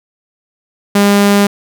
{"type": "tone", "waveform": "sawtooth", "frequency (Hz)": 202.2, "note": "G#3", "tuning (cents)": -46, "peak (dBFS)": -3, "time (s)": [0.95, 1.47], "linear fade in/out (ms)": 5, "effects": []}